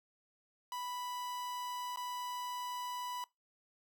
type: tone with dropouts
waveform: 45% pulse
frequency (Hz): 987.8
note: B5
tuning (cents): 0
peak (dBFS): -39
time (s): 0.72-3.24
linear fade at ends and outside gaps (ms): 1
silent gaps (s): 1.96-1.972
effects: noise-tail reverb RT60 0.2 s tail -22 dB re dry